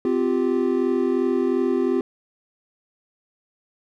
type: chord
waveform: triangle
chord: C suspended fourth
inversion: none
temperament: equal with one note detuned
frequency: 257.9 / 349.2 / 392 Hz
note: C4 / F4 / G4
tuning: -25 / 0 / 0 cents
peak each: -21 dBFS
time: 0.05-2.01 s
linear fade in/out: 2 ms
effects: none